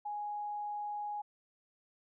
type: tone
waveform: sine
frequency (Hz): 830.6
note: G#5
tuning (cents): 0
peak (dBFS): -36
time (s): 0.05-1.22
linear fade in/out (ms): 10
effects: none